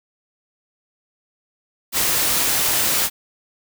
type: noise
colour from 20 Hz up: white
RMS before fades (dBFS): -19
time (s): 1.92-3.1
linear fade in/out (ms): 50
effects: none